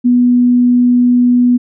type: tone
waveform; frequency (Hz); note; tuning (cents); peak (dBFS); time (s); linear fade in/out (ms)
sine; 245.3; B3; -12; -6; 0.04-1.58; 20
effects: none